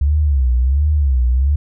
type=tone with vibrato; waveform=sine; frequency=68.1 Hz; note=C#2; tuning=30 cents flat; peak=-11 dBFS; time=0.01-1.56 s; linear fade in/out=5 ms; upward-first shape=sine; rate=1.4 Hz; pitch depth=190 cents each way; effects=none